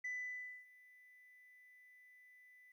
sine tone with ADSR envelope, 1995 Hz, B6, 17 cents sharp, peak -37 dBFS, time 0.04-2.72 s, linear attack 9 ms, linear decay 600 ms, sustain -24 dB, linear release 4 ms, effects tanh soft clip ceiling -38 dBFS + 13-bit

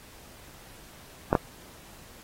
clicks, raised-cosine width 1 ms, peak -6 dBFS, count 2, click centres 1.329 / 1.352 s, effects pink hiss -51 dBFS RMS until 2.23 s + AAC 48 kbps

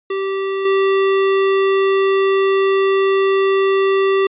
square tone with level steps, 388.8 Hz, G4, 14 cents flat, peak -19 / -13 dBFS, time 0.1-4.27 s, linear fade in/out 5 ms, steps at 0.65 s, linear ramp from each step 5 ms, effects resampled to 8000 Hz

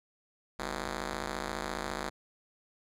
5% pulse ring-modulated tone, 140.4 Hz, C#3, 22 cents sharp, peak -20 dBFS, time 0.59-2.1 s, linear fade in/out 10 ms, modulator 97.5 Hz, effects low-pass 10000 Hz 12 dB/octave

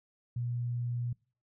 sine tone, 120.7 Hz, B2, 39 cents flat, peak -31 dBFS, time 0.36-1.13 s, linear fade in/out 5 ms, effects noise-tail reverb RT60 0.4 s tail -25 dB re dry

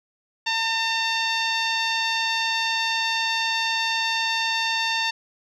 10% pulse tone with low-pass filter, 904 Hz, A5, 47 cents sharp, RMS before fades -24 dBFS, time 0.46-5.11 s, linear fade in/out 10 ms, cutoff 4600 Hz, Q 1.1, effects none

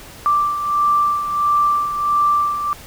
sine beating tone pair, 1174.7 / 1176.2 Hz, D6 / D6, 0 / +2 cents, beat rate 1.5 Hz, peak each -15 / -22 dBFS, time 0.26-2.73 s, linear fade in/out 0 ms, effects pink hiss -39 dBFS RMS until 2.86 s

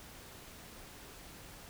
silence, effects pink hiss -52 dBFS RMS until 1.69 s

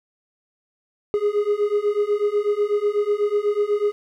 triangle beating tone pair, 409.7 / 417.8 Hz, G#4 / G#4, -24 / +10 cents, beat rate 8.1 Hz, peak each -20 / -19 dBFS, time 1.14-3.92 s, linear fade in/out 0 ms, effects none

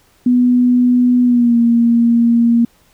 sine tone with pitch glide, 246.9 to 234.1 Hz, B3 to A#3, 0 to +8 cents, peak -8 dBFS, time 0.26-2.65 s, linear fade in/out 5 ms, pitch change -92 cents, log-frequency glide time 1.23-1.57 s, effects pink hiss -53 dBFS RMS until 2.93 s

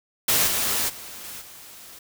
white noise with level steps, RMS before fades -20 / -24 / -39 / -37 / -44 dBFS, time 0.28-1.99 s, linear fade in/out 5 ms, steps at 0.46 / 0.88 / 1.23 / 1.4 s, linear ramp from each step 20 ms, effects none

